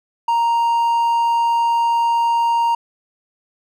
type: tone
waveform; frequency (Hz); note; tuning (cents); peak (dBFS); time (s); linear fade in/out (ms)
triangle; 932.3; A#5; 0; -12; 0.28-2.75; 5
effects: none